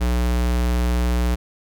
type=tone; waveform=square; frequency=60.5 Hz; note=B1; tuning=35 cents flat; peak=-18 dBFS; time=0-1.36 s; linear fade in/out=20 ms; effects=none